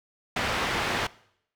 white low-pass noise, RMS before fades -28 dBFS, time 0.36-1.07 s, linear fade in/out 5 ms, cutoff 2300 Hz, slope 12 dB/octave, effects noise-tail reverb RT60 0.7 s tail -21 dB re dry

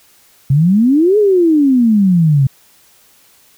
sine exponential two-way sweep, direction up then down, 130.81 to 431.9 to 130.81 Hz, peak -7 dBFS, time 0.5-2.47 s, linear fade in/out 5 ms, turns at 1.18 s, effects white hiss -49 dBFS RMS until 3.57 s

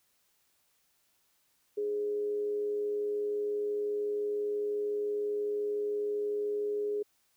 sine tone with amplitude modulation, 415.3 Hz, G#4, in tune, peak -28 dBFS, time 1.77-7.03 s, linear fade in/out 10 ms, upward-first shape sine, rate 113 Hz, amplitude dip 30%, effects white hiss -72 dBFS RMS until 7.36 s

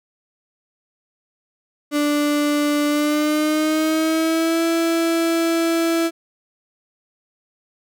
35% pulse tone with pitch glide, 293.7 to 331.6 Hz, D4 to E4, 0 to +10 cents, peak -15 dBFS, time 1.91-6.11 s, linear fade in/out 50 ms, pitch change +210 cents, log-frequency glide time 2.87-4.64 s, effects none

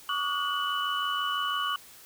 sine tone cluster, 1132 / 1218 / 1449 / 2969 Hz, C#6 / D#6 / F#6 / F#7, +36 / -37 / -37 / +5 cents, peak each -30 / -36 / -34 / -32 dBFS, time 0.09-1.76 s, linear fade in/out 2 ms, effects white hiss -51 dBFS RMS until 2.05 s

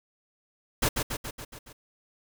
pink noise with echo, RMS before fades -24 dBFS, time 0.82-0.89 s, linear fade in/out 10 ms, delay 140 ms, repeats 6, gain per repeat -4 dB, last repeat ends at 1.73 s, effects none

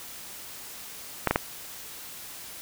clicks, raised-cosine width 0.5 ms, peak -6 dBFS, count 3, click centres 1.273 / 1.31 / 1.359 s, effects white hiss -42 dBFS RMS until 2.61 s

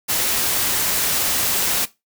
white noise, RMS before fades -20 dBFS, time 0.08-1.86 s, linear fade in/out 20 ms, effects noise-tail reverb RT60 0.2 s tail -17 dB re dry

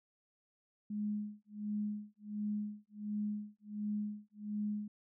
sine tone with tremolo, 209.1 Hz, G#3, 12 cents sharp, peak -33 dBFS, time 0.9-4.88 s, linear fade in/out 5 ms, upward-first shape sine, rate 1.4 Hz, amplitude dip 100%, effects none

